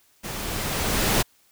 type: noise with level ramp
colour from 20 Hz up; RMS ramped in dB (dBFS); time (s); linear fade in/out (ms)
pink; -33 to -20; 0.23-1.23; 20
effects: white hiss -61 dBFS RMS until 1.51 s